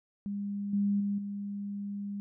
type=tone with level steps; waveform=sine; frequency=201.9 Hz; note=G#3; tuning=49 cents flat; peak=-32 / -25 / -28 / -34 dBFS; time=0.26-2.2 s; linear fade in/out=0 ms; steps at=0.73 / 1 / 1.18 s; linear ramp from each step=5 ms; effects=none